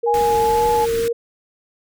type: tone with vibrato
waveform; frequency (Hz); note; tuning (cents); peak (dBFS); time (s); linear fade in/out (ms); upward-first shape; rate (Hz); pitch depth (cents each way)
sine; 466.2; A#4; 0; -17; 0.03-1.13; 10; sine; 1.9; 26
type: tone with pitch glide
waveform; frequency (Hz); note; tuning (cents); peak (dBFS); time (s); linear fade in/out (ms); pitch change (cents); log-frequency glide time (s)
sine; 830.6 to 852.5; G#5 to G#5; 0 to +45; -16; 0.06-0.86; 20; +45; 0.24-0.52
type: band-stop noise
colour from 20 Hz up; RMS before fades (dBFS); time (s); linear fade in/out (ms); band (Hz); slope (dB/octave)
pink; -30; 0.14-1.08; 0; 480 to 1200; 48
effects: none